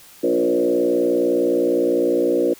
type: tone with frequency modulation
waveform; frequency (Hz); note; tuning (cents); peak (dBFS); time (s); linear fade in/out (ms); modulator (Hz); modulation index
sine; 415.3; G#4; 0; -15; 0.23-2.54; 10; 59.7; 2.3
effects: white hiss -46 dBFS RMS until 2.59 s